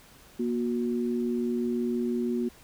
sine tone pair together, 238.5 / 364.5 Hz, A#3 / F#4, +40 / -26 cents, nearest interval perfect fifth, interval 734 cents, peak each -27 / -30 dBFS, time 0.39-2.49 s, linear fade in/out 10 ms, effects pink hiss -54 dBFS RMS until 2.63 s

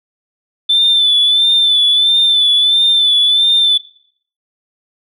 sine tone with vibrato, 3520 Hz, A7, in tune, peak -7 dBFS, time 0.69-3.78 s, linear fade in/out 10 ms, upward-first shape sine, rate 1.5 Hz, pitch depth 46 cents each way, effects noise-tail reverb RT60 0.6 s tail -21 dB re dry + tanh soft clip ceiling -4 dBFS

